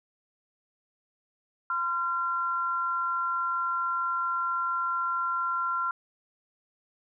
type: tone pair together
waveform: sine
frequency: 1028.6 / 1373 Hz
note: C6 / F6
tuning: -30 / -30 cents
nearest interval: perfect fourth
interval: 500 cents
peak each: -32 / -27 dBFS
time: 1.7-5.91 s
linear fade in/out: 2 ms
effects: none